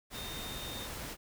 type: tone in noise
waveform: sine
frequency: 3665 Hz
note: A#7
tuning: 30 cents flat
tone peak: -44 dBFS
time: 0.12-0.89 s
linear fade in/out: 50 ms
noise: pink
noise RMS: -42 dBFS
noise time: 0.1-1.17 s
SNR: -5 dB
effects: none